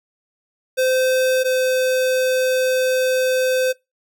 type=tone pair in turn; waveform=square; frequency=516 / 514 Hz; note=C5 / C5; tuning=-24 / -31 cents; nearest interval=unison; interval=7 cents; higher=first; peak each=-16 / -17 dBFS; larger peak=first; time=0.77-1.44 / 1.44-3.73 s; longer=second; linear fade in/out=20 ms; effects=noise-tail reverb RT60 0.2 s tail -22 dB re dry